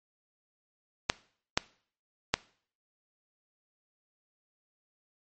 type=clicks; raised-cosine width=0.2 ms; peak=-5 dBFS; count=3; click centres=1.099 / 1.575 / 2.34 s; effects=noise-tail reverb RT60 0.5 s tail -21 dB re dry + MP3 32 kbps